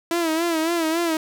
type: tone with vibrato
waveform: sawtooth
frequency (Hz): 329.6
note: E4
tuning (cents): 0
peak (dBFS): -16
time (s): 0.11-1.17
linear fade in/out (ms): 2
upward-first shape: sine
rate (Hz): 3.6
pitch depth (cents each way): 79
effects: none